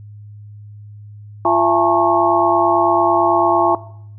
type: tone cluster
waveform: sine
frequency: 345.6 / 672 / 841 / 910 / 1092 Hz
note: F4 / E5 / G#5 / A#5 / C#6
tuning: -18 / +33 / +22 / -42 / -26 cents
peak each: -18 dBFS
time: 1.45-3.75 s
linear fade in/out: 2 ms
effects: noise-tail reverb RT60 0.7 s tail -18 dB re dry + added 104 Hz sine -34 dBFS peak until 4.18 s